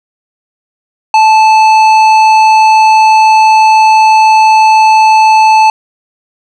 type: tone with tanh clipping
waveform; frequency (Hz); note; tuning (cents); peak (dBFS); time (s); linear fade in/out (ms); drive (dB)
sine; 874; A5; -12; -4; 1.14-5.7; 2; 12
effects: none